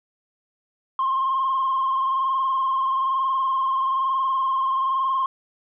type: tone with frequency modulation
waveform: sine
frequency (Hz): 1063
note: C6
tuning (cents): +27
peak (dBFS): -18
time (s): 0.99-5.26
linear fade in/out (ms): 2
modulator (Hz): 21.1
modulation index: 1.1
effects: tanh soft clip ceiling -16 dBFS